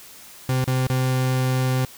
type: tone with dropouts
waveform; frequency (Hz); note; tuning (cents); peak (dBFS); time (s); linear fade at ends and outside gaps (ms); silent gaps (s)
40% pulse; 129.1; C3; -23; -18; 0.49-1.85; 2; 0.642-0.676 / 0.87-0.899
effects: white hiss -44 dBFS RMS until 1.97 s